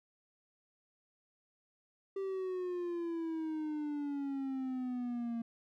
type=exponential sweep; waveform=triangle; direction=down; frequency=392 to 230.1 Hz; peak=-33 dBFS; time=2.16-5.42 s; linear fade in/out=5 ms; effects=none